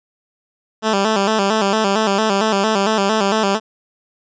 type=tone with vibrato; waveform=10% pulse; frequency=207.7 Hz; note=G#3; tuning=in tune; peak=-6 dBFS; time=0.82-3.6 s; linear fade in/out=50 ms; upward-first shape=square; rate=4.4 Hz; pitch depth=93 cents each way; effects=resampled to 16000 Hz